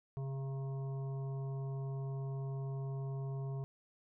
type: harmonic tone with a mistuned harmonic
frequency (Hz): 135.6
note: C#3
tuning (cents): -38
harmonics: 1 / 3 / 5 / 7 / 8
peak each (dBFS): -37 / -49 / -54 / -59 / -61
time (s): 0.17-3.64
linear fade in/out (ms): 0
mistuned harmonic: 7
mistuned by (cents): -18
effects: none